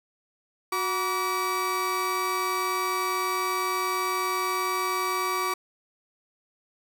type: tone cluster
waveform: 35% pulse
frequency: 366.8 / 962 / 1150 Hz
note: F#4 / B5 / D6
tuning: -15 / -46 / -37 cents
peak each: -30 / -32 / -25 dBFS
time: 0.72-5.54 s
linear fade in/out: 5 ms
effects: none